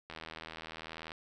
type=click train; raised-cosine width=0.3 ms; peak=-27 dBFS; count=83; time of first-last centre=0.1-1.119 s; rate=80.5 Hz; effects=none